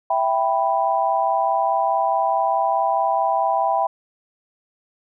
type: chord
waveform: sine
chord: E minor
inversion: none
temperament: equal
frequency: 659.3 / 784 / 987.8 Hz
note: E5 / G5 / B5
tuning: 0 / 0 / 0 cents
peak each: -22 / -20 / -22 dBFS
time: 0.1-3.87 s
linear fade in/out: 5 ms
effects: none